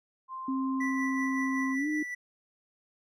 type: tone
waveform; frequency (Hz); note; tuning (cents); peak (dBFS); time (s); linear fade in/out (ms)
sine; 1046.5; C6; 0; -36; 0.28-1.76; 50
type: tone with pitch glide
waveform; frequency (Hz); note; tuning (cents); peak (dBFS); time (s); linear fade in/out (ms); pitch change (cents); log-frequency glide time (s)
sine; 265.9 to 303.7; C4 to D#4; +28 to -42; -28; 0.48-2.03; 5; +230; 1.77-1.88
type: tone with tremolo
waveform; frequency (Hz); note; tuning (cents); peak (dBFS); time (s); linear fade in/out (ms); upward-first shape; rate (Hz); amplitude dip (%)
triangle; 1967; B6; -7; -30; 0.8-2.15; 10; sine; 5.3; 40
effects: none